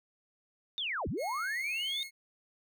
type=linear two-way sweep; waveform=sine; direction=down then up; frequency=3725 to 49.86 to 3725 Hz; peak=-32 dBFS; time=0.78-2.03 s; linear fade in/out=0 ms; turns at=1.08 s
type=tone; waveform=sawtooth; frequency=2166 Hz; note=C#7; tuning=41 cents flat; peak=-38 dBFS; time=1.17-2.11 s; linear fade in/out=50 ms
effects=none